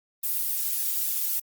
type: noise with flanger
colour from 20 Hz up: violet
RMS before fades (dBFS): -27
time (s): 0.23-1.4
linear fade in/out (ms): 10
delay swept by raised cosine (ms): 1.1 to 3.1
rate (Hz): 3.5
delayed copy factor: +0.75
effects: Opus 32 kbps